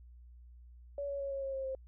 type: tone with pitch steps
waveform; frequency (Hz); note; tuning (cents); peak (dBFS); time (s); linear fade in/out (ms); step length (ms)
sine; 567 / 560.5 / 554 / 547.7 / 541.4 / 535.2 / 529; C#5 / C#5 / C#5 / C#5 / C#5 / C5 / C5; +39 / +19 / -1 / -21 / -41 / +39 / +19; -35; 0.98-1.75; 2; 110
effects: added 60 Hz sine -52 dBFS peak until 1.87 s